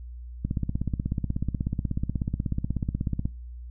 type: click train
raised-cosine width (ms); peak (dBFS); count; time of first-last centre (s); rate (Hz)
5; -14; 47; 0.45-3.255; 16.4
effects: noise-tail reverb RT60 0.3 s tail -22 dB re dry + added 60 Hz sine -37 dBFS peak until 3.7 s